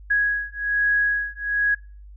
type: beating tone pair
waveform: sine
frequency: 1661.2 / 1662.4 Hz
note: G#6 / G#6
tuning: 0 / +1 cents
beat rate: 1.2 Hz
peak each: -22 / -22 dBFS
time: 0.1-1.75 s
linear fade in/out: 10 ms
effects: noise-tail reverb RT60 0.4 s tail -25 dB re dry + added 50 Hz sine -40 dBFS peak until 2.16 s